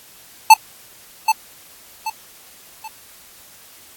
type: tone with echo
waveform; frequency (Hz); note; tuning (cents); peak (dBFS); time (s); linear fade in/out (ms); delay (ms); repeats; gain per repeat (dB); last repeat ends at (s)
square; 880; A5; 0; -3; 0.5-0.54; 5; 780; 3; -9; 2.88
effects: white hiss -45 dBFS RMS until 3.96 s + AAC 64 kbps